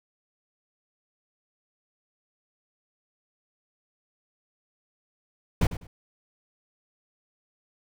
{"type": "noise with echo", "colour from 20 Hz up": "brown", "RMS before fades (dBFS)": -20, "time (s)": [5.61, 5.67], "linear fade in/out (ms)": 5, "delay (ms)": 100, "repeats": 2, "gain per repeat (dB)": -13, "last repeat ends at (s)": 5.87, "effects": []}